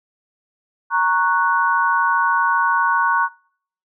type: chord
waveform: sine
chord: F# major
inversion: first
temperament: equal with one note detuned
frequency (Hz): 932.3 / 1104.9 / 1480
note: A#5 / C#6 / F#6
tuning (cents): 0 / -6 / 0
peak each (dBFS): -19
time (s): 0.9-3.29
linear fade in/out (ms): 50
effects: noise-tail reverb RT60 0.6 s tail -25 dB re dry